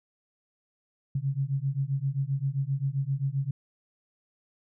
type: beating tone pair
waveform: sine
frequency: 133.5 / 141.1 Hz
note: C3 / C#3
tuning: +35 / +31 cents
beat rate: 7.6 Hz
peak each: -29 dBFS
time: 1.15-3.51 s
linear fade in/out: 5 ms
effects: none